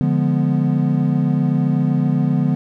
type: chord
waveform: triangle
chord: D diminished seventh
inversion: none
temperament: equal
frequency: 146.83 / 174.61 / 207.7 / 246.9 Hz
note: D3 / F3 / Ab3 / Cb4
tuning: 0 / 0 / 0 / 0 cents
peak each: -16 / -18 / -22 / -18 dBFS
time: 0.01-2.55 s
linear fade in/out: 0 ms
effects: none